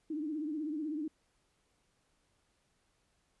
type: tone with vibrato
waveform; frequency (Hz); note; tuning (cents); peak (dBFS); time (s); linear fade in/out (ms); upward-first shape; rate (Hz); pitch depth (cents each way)
sine; 304.9; D#4; -35; -34; 0.1-1.08; 5; triangle; 16; 120
effects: pink hiss -75 dBFS RMS until 3.4 s + resampled to 24000 Hz